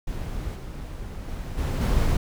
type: noise with level steps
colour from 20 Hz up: brown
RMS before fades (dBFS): -31 / -35 / -32 / -25 / -21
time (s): 0.07-2.17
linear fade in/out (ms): 5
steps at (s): 0.54 / 1.27 / 1.57 / 1.8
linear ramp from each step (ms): 20
effects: none